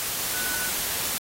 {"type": "tone in noise", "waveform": "sine", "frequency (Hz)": 1488, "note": "F#6", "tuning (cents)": 9, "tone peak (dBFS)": -33, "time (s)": [0.34, 0.69], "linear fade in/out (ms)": 0, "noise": "white", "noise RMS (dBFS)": -28, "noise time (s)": [0, 1.18], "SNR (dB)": -8, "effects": ["AAC 48 kbps"]}